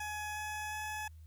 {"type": "tone with pitch steps", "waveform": "20% pulse", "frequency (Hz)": [843, 847.9, 852.8], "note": ["G#5", "G#5", "G#5"], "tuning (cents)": [26, 36, 46], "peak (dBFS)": -33, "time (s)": [0, 1.08], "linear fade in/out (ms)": 5, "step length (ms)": 360, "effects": ["added 79 Hz sine -50 dBFS peak until 1.26 s", "white hiss -74 dBFS RMS until 1.26 s"]}